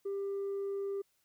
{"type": "tone with tanh clipping", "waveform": "triangle", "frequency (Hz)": 396.3, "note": "G4", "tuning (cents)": 19, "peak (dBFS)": -34, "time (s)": [0.05, 1.02], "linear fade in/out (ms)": 10, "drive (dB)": 6, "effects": ["white hiss -75 dBFS RMS until 1.24 s"]}